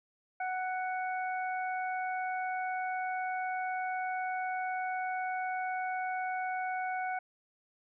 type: harmonic tone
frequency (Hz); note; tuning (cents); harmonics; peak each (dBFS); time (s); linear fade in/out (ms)
742; F#5; +5; 1 / 2 / 3; -33 / -39 / -43; 0.4-7.19; 5
effects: none